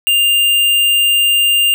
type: tone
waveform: square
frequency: 2800 Hz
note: F7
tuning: 4 cents sharp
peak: -10 dBFS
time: 0.07-1.74 s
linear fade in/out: 0 ms
effects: 7-bit